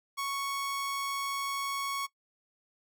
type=tone; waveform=sawtooth; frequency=1108.7 Hz; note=C#6; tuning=in tune; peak=-28 dBFS; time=0.17-2.07 s; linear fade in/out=20 ms; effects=noise-tail reverb RT60 0.1 s tail -20 dB re dry